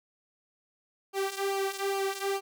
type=tone with flanger; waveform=sawtooth; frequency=392 Hz; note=G4; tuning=in tune; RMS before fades=-31 dBFS; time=1.13-2.41 s; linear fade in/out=50 ms; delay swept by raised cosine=0.53 to 2.63 ms; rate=2.4 Hz; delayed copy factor=-0.75; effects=none